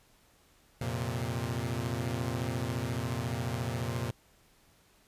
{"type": "chord", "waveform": "sawtooth", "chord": "F suspended fourth", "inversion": "none", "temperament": "equal", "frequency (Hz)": [87.31, 116.54, 130.81], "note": ["F2", "Bb2", "C3"], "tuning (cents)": [0, 0, 0], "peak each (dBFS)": [-35, -30, -32], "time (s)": [0.81, 4.11], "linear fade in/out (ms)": 5, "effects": ["pink hiss -64 dBFS RMS until 5.07 s", "resampled to 32000 Hz"]}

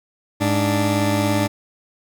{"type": "tone pair together", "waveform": "20% pulse", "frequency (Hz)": [103.84, 293.7], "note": ["G#2", "D4"], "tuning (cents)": [0, 0], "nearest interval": "octave + tritone", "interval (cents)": 1800, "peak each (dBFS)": -15, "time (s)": [0.4, 1.48], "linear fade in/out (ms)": 20, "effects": []}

